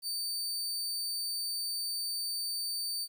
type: tone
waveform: sawtooth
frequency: 4590 Hz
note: D8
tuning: 40 cents flat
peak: -30 dBFS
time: 0.02-3.08 s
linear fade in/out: 50 ms
effects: 11-bit